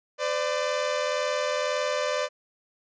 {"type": "tone pair together", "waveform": "sawtooth", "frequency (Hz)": [510, 591.9], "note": ["C5", "D5"], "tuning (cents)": [-44, 13], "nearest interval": "minor third", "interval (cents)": 257, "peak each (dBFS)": [-25, -23], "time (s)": [0.18, 2.29], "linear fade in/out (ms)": 50, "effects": ["resampled to 16000 Hz"]}